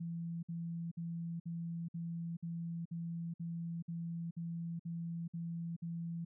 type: tone bursts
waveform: sine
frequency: 168.1 Hz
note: E3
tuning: 34 cents sharp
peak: -38 dBFS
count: 13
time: 0-6.25 s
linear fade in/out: 10 ms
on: 430 ms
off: 55 ms
effects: none